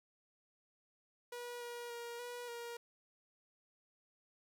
sawtooth tone with pitch steps, 483.5 / 478.7 / 472.5 / 485.4 / 472.2 Hz, B4 / A#4 / A#4 / B4 / A#4, -37 / +46 / +23 / -30 / +22 cents, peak -40 dBFS, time 1.32-2.77 s, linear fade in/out 5 ms, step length 290 ms, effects none

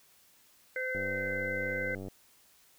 harmonic tone, 514 Hz, C5, 31 cents flat, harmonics 1 / 3 / 4, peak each -36 / -36 / -36 dBFS, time 0.76-1.95 s, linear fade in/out 2 ms
click train, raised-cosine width 2 ms, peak -29 dBFS, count 110, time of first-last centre 0.95-2.083 s, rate 96.2 Hz
effects white hiss -63 dBFS RMS until 2.78 s

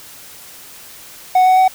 triangle tone with pitch steps, 740 / 745.6 / 751.2 Hz, F#5 / F#5 / F#5, 0 / +13 / +26 cents, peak -6 dBFS, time 1.35-1.68 s, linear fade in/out 5 ms, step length 110 ms, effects white hiss -38 dBFS RMS until 1.74 s

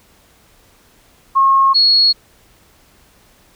sine tone pair in turn, 1083 / 4332 Hz, C#6 / C#8, -41 / -41 cents, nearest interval 2 octaves, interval 2400 cents, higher second, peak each -8 dBFS, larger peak neither, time 1.35-1.74 / 1.74-2.13 s, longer neither, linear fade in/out 20 ms, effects pink hiss -51 dBFS RMS until 3.55 s

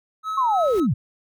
triangle tone with tremolo, 1288 Hz, E6, 41 cents flat, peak -22 dBFS, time 0.23-0.87 s, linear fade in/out 50 ms, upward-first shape sine, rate 3.2 Hz, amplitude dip 55%
sine linear sweep, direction down, 1108 to 93.4 Hz, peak -17 dBFS, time 0.37-0.94 s, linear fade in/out 10 ms
pink noise with exponential growth, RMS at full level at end -37 dBFS, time 0.37-0.8 s, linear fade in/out 1 ms, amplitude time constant 92 ms
effects none

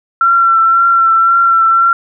sine tone with vibrato, 1355 Hz, E6, 47 cents sharp, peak -6 dBFS, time 0.21-1.93 s, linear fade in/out 2 ms, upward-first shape triangle, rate 1.9 Hz, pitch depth 25 cents each way, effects none

